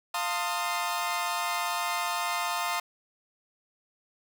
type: chord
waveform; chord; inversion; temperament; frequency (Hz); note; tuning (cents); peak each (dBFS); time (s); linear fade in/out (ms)
sawtooth; F dominant seventh; none; equal with one note detuned; 698.5 / 900.6 / 1046.5 / 1244.5; F5 / A5 / C6 / Eb6; 0 / +40 / 0 / 0; -30; 0.14-2.8; 5
effects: none